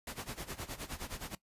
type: noise with tremolo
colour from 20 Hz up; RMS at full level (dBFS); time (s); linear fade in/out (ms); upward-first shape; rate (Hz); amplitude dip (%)
pink; -40; 0.07-1.35; 2; sine; 9.6; 85
effects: noise-tail reverb RT60 0.1 s tail -19 dB re dry + resampled to 32000 Hz